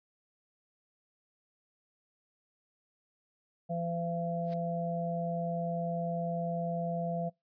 harmonic tone, 170 Hz, F3, 46 cents flat, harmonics 1 / 3 / 4, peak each -34 / -40 / -35 dBFS, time 3.69-7.3 s, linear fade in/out 20 ms
white noise with exponential growth, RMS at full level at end -45 dBFS, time 4.42-4.54 s, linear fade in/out 5 ms, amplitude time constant 25 ms
effects noise-tail reverb RT60 0.2 s tail -24 dB re dry + resampled to 11025 Hz

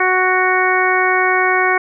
harmonic tone, 370 Hz, F#4, in tune, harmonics 1 / 2 / 3 / 4 / 5 / 6, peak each -19 / -19 / -19 / -19 / -19 / -19 dBFS, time 0-1.78 s, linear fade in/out 5 ms, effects none

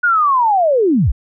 sine linear sweep, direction down, 1470 to 35.58 Hz, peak -10 dBFS, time 0.03-1.12 s, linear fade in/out 10 ms, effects none

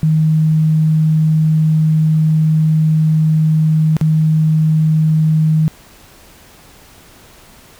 sine tone with dropouts, 156.8 Hz, D#3, 14 cents sharp, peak -9 dBFS, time 0.03-5.68 s, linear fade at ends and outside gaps 0 ms, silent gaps 3.967-4.012 s, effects pink hiss -43 dBFS RMS until 7.79 s

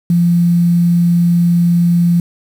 sine tone with quantisation, 172.4 Hz, F3, 22 cents flat, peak -8 dBFS, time 0.1-2.2 s, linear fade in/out 2 ms, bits 6, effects none

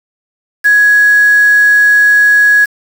sine tone with quantisation, 1671 Hz, G#6, 10 cents sharp, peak -4 dBFS, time 0.64-2.66 s, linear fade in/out 20 ms, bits 4, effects none

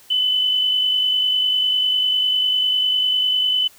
sine tone with amplitude modulation, 3012 Hz, F#7, 30 cents sharp, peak -14 dBFS, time 0.1-3.68 s, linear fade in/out 10 ms, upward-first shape sine, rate 50 Hz, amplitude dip 35%, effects white hiss -49 dBFS RMS until 3.78 s

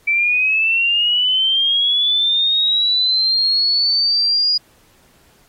sine linear sweep, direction up, 2314 to 4900 Hz, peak -13 dBFS, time 0.07-4.58 s, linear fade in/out 10 ms, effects pink hiss -54 dBFS RMS until 5.48 s + AAC 48 kbps

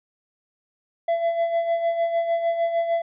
triangle tone with tremolo, 673 Hz, E5, 36 cents sharp, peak -16 dBFS, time 1.08-3.02 s, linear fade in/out 5 ms, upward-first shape sine, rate 6.6 Hz, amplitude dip 55%, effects resampled to 8000 Hz

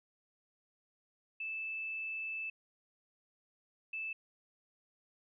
sine tone bursts at uneven times, 2631 Hz, E7, 4 cents flat, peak -37 dBFS, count 2, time 1.4-2.5 / 3.93-4.13 s, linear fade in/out 5 ms, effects none

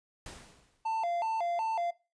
pink noise with exponential decay, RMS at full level -43 dBFS, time 0.26-0.95 s, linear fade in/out 2 ms, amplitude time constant 150 ms
triangle tone with vibrato, 785 Hz, G5, 2 cents sharp, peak -27 dBFS, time 0.85-1.91 s, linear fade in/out 10 ms, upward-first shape square, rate 2.7 Hz, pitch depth 220 cents each way
effects noise-tail reverb RT60 0.3 s tail -21 dB re dry + resampled to 22050 Hz

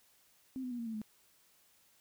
sine tone with pitch steps, 261.6 / 251.5 / 241.8 / 232.5 / 223.6 / 215 Hz, C4 / B3 / B3 / A#3 / A3 / A3, 0 / +32 / -36 / -4 / +28 / -40 cents, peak -37 dBFS, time 0.56-1.016 s, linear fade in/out 0 ms, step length 76 ms, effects white hiss -68 dBFS RMS until 2 s

